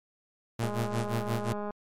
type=tone with tremolo; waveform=sawtooth; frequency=115.6 Hz; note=A#2; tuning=14 cents flat; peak=-23 dBFS; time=0.59-1.53 s; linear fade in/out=5 ms; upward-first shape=sine; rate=5.7 Hz; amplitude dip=85%
type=click train; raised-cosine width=1 ms; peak=-23 dBFS; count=224; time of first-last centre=0.63-1.707 s; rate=207 Hz
effects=MP3 64 kbps